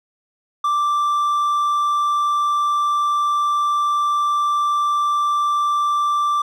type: tone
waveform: triangle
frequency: 1174.7 Hz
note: D6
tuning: in tune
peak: -14 dBFS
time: 0.64-6.42 s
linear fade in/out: 5 ms
effects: none